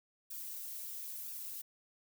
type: noise with flanger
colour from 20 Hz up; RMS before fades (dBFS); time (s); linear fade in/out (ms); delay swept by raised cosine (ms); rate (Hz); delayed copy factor
violet; -44; 0.3-1.62; 10; 0.96 to 6.86; 1; -0.75
effects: none